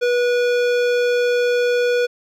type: tone with hard clipping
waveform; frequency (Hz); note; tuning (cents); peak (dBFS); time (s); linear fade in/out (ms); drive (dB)
sine; 486.9; B4; -25; -17; 0.01-2.07; 20; 16
effects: none